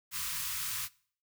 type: band-stop noise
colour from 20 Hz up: white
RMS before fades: -36 dBFS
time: 0.11-0.89 s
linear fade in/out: 50 ms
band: 170 to 960 Hz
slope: 96 dB/octave
effects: noise-tail reverb RT60 0.5 s tail -22 dB re dry